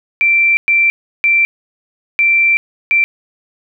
sine tone bursts at uneven times, 2349 Hz, D7, in tune, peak -8 dBFS, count 5, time 0.21-0.57 / 0.68-0.9 / 1.24-1.45 / 2.19-2.57 / 2.91-3.04 s, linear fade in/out 0 ms, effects none

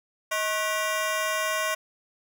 20% pulse ring-modulated tone, 860 Hz, A5, 40 cents flat, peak -17 dBFS, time 0.31-1.75 s, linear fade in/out 10 ms, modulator 228 Hz, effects none

